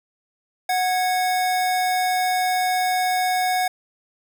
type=tone pair together; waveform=square; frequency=736 / 1652.3 Hz; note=F#5 / G#6; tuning=-9 / -9 cents; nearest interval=octave + major second; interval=1400 cents; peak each=-20 / -30 dBFS; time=0.69-3.68 s; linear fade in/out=5 ms; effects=none